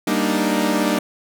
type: chord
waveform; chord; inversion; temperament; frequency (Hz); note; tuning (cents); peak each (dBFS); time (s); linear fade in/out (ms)
sawtooth; Eb major seventh; first; equal; 196 / 233.1 / 293.7 / 311.1; G3 / Bb3 / D4 / Eb4; 0 / 0 / 0 / 0; -19; 0.07-0.99; 5
effects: none